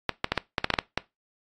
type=clicks; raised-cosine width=0.3 ms; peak=-6 dBFS; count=10; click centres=0.093 / 0.244 / 0.32 / 0.377 / 0.582 / 0.644 / 0.703 / 0.739 / 0.788 / 0.976 s; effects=noise-tail reverb RT60 0.2 s tail -21 dB re dry + AAC 32 kbps

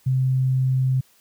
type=tone; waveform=sine; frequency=130.4 Hz; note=C3; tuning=5 cents flat; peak=-17 dBFS; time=0.06-1.01 s; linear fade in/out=10 ms; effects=white hiss -58 dBFS RMS until 1.2 s

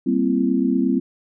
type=chord; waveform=sine; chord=C dominant seventh; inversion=second; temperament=equal with one note detuned; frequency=196 / 233.1 / 261.6 / 336.4 Hz; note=G3 / Bb3 / C4 / E4; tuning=0 / 0 / 0 / +35 cents; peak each=-23 / -23 / -19 / -24 dBFS; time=0.06-1 s; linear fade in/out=10 ms; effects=none

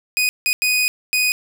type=tone bursts at uneven times; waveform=sawtooth; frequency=2489 Hz; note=D#7; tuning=in tune; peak=-12 dBFS; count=4; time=0.17-0.29 / 0.46-0.53 / 0.62-0.88 / 1.13-1.32 s; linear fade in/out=0 ms; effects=none

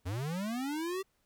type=linear sweep; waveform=square; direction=up; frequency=82.41 to 392 Hz; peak=-34 dBFS; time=0.05-1.03 s; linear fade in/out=20 ms; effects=pink hiss -75 dBFS RMS until 1.25 s

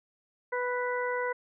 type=harmonic tone; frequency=493.9 Hz; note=B4; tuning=in tune; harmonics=1 / 2 / 3 / 4; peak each=-31 / -34 / -36 / -37 dBFS; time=0.52-1.33 s; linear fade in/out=10 ms; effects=none

